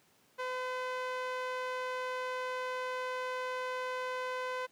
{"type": "tone with band-pass filter", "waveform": "sawtooth", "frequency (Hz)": 508, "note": "B4", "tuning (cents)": 49, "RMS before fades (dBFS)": -37, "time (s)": [0.38, 4.67], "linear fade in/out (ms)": 20, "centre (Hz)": 1200, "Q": 0.78, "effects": ["pink hiss -67 dBFS RMS until 4.71 s", "high-pass 150 Hz 12 dB/octave"]}